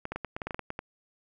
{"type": "clicks", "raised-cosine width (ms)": 0.5, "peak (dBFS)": -19, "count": 12, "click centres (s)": [0.054, 0.12, 0.16, 0.247, 0.365, 0.418, 0.47, 0.508, 0.545, 0.593, 0.704, 0.791], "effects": []}